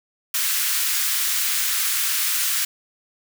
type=high-pass noise; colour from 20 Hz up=white; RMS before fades=-22 dBFS; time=0.34-2.65 s; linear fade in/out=5 ms; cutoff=1300 Hz; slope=24 dB/octave; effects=none